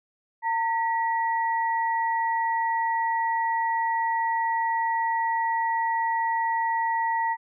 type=tone pair together; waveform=sine; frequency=912 / 1932.5 Hz; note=A#5 / B6; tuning=-38 / -38 cents; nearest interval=octave + minor second; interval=1300 cents; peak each=-23 / -30 dBFS; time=0.42-7.37 s; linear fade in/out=50 ms; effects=none

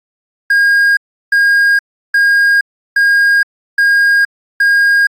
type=tone bursts; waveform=triangle; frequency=1625 Hz; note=G#6; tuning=38 cents flat; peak=-5 dBFS; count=6; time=0.5-5.07 s; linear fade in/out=5 ms; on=470 ms; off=350 ms; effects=AAC 64 kbps

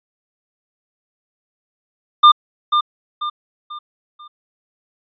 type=tone with echo; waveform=square; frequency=1200 Hz; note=D6; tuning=37 cents sharp; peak=-5 dBFS; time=2.23-2.32 s; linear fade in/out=10 ms; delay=490 ms; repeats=4; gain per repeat=-8 dB; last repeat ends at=4.28 s; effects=resampled to 11025 Hz

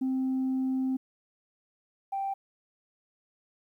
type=tone pair in turn; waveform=sine; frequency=261.6 / 783.9 Hz; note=C4 / G5; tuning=0 / 0 cents; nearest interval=octave + perfect fifth; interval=1900 cents; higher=second; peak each=-24 / -28 dBFS; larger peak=first; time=0.01-0.97 / 2.12-2.34 s; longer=first; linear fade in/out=10 ms; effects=tanh soft clip ceiling -24 dBFS + 11-bit

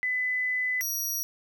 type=tone pair in turn; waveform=sine / 20% pulse; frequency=2006 / 5760 Hz; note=B6 / F#8; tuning=+26 / -47 cents; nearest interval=octave + tritone; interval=1827 cents; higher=second; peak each=-25 / -23 dBFS; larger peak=second; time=0.03-0.81 / 0.81-1.23 s; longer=first; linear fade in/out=0 ms; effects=10-bit

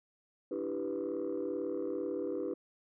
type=chord; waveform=sine; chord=E minor seventh; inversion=third; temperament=equal with one note detuned; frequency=291.6 / 329.6 / 392 / 493.9 Hz; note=D4 / E4 / G4 / B4; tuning=-12 / 0 / 0 / 0 cents; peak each=-39 / -38 / -37 / -37 dBFS; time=0.51-2.54 s; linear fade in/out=5 ms; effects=tanh soft clip ceiling -28 dBFS

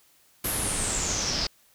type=noise with low-pass filter sweep; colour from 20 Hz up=pink; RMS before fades=-28 dBFS; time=0.44-1.47 s; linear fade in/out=5 ms; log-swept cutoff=12000 to 4800 Hz; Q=7.8; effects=white hiss -61 dBFS RMS until 1.74 s

